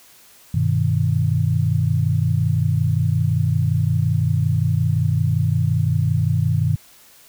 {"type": "chord", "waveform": "sine", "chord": "G augmented", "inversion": "none", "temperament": "equal", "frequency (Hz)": [98, 123.47, 155.56], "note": ["G2", "B2", "D#3"], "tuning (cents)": [0, 0, 0], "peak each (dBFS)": -20, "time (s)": [0.54, 6.76], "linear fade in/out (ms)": 5, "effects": ["white hiss -49 dBFS RMS until 7.28 s"]}